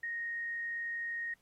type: tone with frequency modulation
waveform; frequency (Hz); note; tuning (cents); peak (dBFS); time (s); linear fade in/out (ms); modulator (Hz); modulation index
sine; 1864.7; A#6; 0; -35; 0.03-1.34; 5; 52.9; 0.22
effects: pink hiss -73 dBFS RMS until 1.41 s + AAC 48 kbps